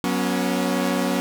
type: chord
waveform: sawtooth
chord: F# suspended fourth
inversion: none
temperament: equal with one note detuned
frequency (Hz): 185 / 241.6 / 277.2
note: F#3 / B3 / C#4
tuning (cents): 0 / -38 / 0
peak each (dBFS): -21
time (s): 0.04-1.2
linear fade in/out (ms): 0
effects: none

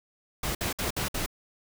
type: noise bursts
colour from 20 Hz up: pink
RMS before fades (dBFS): -30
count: 5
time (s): 0.43-1.262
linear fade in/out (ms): 5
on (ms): 120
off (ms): 58
effects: none

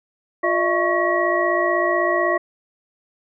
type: tone cluster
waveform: sine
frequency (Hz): 351.7 / 610 / 666 / 1108 / 1910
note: F4 / D#5 / E5 / C#6 / A#6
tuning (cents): +12 / -34 / +18 / -1 / +42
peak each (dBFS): -23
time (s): 0.43-2.38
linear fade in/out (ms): 10
effects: none

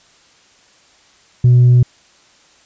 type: tone with tanh clipping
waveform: triangle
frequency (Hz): 123.47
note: B2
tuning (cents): 0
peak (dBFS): -6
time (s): 1.44-1.83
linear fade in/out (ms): 5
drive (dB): 6
effects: white hiss -50 dBFS RMS until 2.65 s + resampled to 16000 Hz

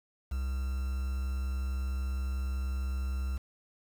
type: tone with quantisation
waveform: triangle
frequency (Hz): 65.41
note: C2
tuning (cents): 0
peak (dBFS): -28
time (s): 0.31-3.38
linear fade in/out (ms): 10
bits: 8
effects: none

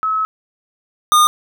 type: tone pair in turn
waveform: sine / square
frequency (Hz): 1290 / 1220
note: E6 / D#6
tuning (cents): -38 / -34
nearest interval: minor second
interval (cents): 96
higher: first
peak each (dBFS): -15 / -9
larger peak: second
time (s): 0.03-0.25 / 1.12-1.27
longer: first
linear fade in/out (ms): 0
effects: none

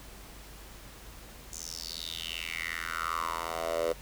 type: tone with high-pass filter sweep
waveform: 10% pulse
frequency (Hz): 82.7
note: E2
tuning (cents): +6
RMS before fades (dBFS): -35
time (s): 1.52-3.93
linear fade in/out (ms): 10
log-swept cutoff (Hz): 6800 to 500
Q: 5.4
effects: added 50 Hz sine -50 dBFS peak until 4.01 s + pink hiss -50 dBFS RMS until 4.01 s

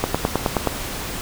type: click train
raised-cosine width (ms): 1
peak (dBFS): -3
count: 7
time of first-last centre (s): 0.04-0.673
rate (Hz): 9.48
effects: pink hiss -29 dBFS RMS until 1.21 s

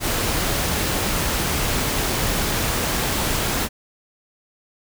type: noise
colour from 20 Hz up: pink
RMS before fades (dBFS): -22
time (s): 0-3.69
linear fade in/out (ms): 50
effects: none

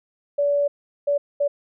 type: tone bursts at uneven times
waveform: sine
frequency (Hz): 574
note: D5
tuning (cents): -40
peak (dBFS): -17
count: 3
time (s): 0.38-0.68 / 1.07-1.18 / 1.4-1.48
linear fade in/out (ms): 10
effects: none

